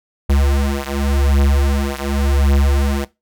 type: beating tone pair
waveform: square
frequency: 69.3 / 70.19 Hz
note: C#2 / C#2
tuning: 0 / +22 cents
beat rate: 0.89 Hz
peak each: -17 / -18 dBFS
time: 0.29-3.05 s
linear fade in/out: 10 ms
effects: noise-tail reverb RT60 0.2 s tail -18 dB re dry